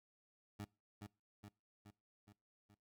20% pulse tone with echo, 103.1 Hz, G#2, 12 cents flat, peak -40 dBFS, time 0.59-0.65 s, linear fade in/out 10 ms, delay 420 ms, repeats 5, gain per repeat -4 dB, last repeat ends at 2.75 s, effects noise-tail reverb RT60 0.3 s tail -24 dB re dry

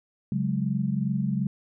sine chord, C# suspended fourth, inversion none, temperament equal, 138.59 / 185 / 207.7 Hz, C#3 / F#3 / G#3, 0 / 0 / 0 cents, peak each -28 dBFS, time 0.32-1.47 s, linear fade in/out 2 ms, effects none

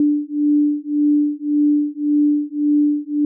sine beating tone pair, 293.7 / 295.5 Hz, D4 / D4, 0 / +11 cents, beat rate 1.8 Hz, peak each -17 dBFS, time 0-3.25 s, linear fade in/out 2 ms, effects none

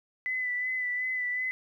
sine tone with vibrato, 2000 Hz, B6, 21 cents sharp, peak -28 dBFS, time 0.26-1.51 s, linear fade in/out 0 ms, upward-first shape sine, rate 2.7 Hz, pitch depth 26 cents each way, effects 11-bit

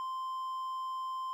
triangle tone, 1042 Hz, C6, 7 cents flat, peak -33 dBFS, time 0-1.33 s, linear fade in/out 0 ms, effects none

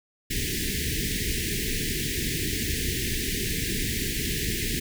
pink band-stop noise, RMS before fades -28 dBFS, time 0.3-4.8 s, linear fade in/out 10 ms, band 450 to 1700 Hz, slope 96 dB/octave, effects none

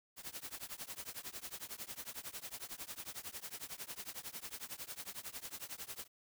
white noise with tremolo, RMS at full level -43 dBFS, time 0.16-6.08 s, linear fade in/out 50 ms, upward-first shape triangle, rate 11 Hz, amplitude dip 100%, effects none

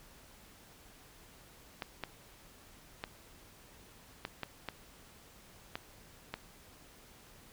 clicks, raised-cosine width 0.3 ms, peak -21 dBFS, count 8, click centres 1.822 / 2.037 / 3.039 / 4.251 / 4.433 / 4.687 / 5.755 / 6.34 s, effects pink hiss -58 dBFS RMS until 7.52 s

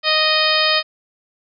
harmonic tone, 621 Hz, D#5, 3 cents flat, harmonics 1 / 2 / 3 / 4 / 5 / 6 / 7 / 8, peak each -22 / -22 / -22 / -22 / -22 / -22 / -22 / -22 dBFS, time 0.03-0.83 s, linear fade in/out 50 ms, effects none

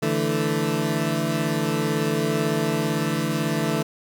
20% pulse chord, D suspended second, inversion none, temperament equal, 146.83 / 164.81 / 220 Hz, D3 / E3 / A3, 0 / 0 / 0 cents, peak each -21 dBFS, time 0.02-3.83 s, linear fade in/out 10 ms, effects none

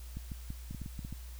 clicks, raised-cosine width 5 ms, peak -28 dBFS, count 10, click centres 0.17 / 0.318 / 0.504 / 0.71 / 0.747 / 0.817 / 0.861 / 0.992 / 1.049 / 1.126 s, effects added 60 Hz sine -43 dBFS peak until 1.39 s + white hiss -56 dBFS RMS until 1.39 s

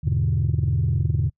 sine chord, E dominant seventh, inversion none, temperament equal, 82.41 / 103.83 / 123.47 / 146.83 Hz, E2 / G#2 / B2 / D3, 0 / 0 / 0 / 0 cents, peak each -23 dBFS, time 0.03-1.3 s, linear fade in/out 20 ms, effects noise-tail reverb RT60 0.1 s tail -26 dB re dry + tanh soft clip ceiling -13 dBFS

